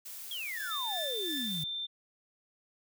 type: noise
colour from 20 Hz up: blue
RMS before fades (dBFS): -44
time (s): 0.05-1.64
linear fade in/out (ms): 10
type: exponential sweep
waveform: sine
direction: down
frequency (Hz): 3400 to 145.3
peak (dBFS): -36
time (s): 0.31-1.64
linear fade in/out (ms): 2
type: tone with tremolo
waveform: sawtooth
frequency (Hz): 1742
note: A6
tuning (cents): -18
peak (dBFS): -37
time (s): 0.56-1.59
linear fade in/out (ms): 10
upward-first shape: sine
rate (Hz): 2.8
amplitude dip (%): 95
type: tone with pitch glide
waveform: sine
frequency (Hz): 3613 to 3572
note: A7 to A7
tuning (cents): +45 to +25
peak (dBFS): -34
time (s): 0.7-1.87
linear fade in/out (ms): 20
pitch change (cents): -20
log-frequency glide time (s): 0.87-1.12
effects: none